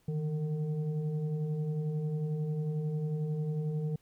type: tone with frequency modulation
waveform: sine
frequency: 155.56 Hz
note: D#3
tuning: in tune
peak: -30 dBFS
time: 0.08-3.96 s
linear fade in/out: 5 ms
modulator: 300 Hz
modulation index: 0.58
effects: pink hiss -70 dBFS RMS until 4.01 s